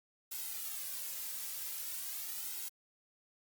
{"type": "noise with flanger", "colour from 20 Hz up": "blue", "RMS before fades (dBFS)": -41, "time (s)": [0.31, 2.69], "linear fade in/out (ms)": 10, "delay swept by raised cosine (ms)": [1.7, 2.8], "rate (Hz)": 0.43, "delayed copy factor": -0.7, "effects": ["Opus 48 kbps"]}